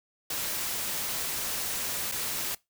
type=noise with dropouts; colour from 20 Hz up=white; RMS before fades=-32 dBFS; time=0.3-2.55 s; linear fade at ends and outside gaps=5 ms; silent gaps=2.116-2.12 s; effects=noise-tail reverb RT60 0.2 s tail -22 dB re dry